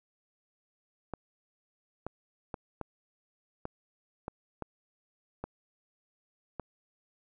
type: clicks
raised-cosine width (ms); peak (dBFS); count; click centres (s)
1; -22; 9; 1.137 / 2.066 / 2.542 / 2.813 / 3.654 / 4.281 / 4.623 / 5.44 / 6.597
effects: none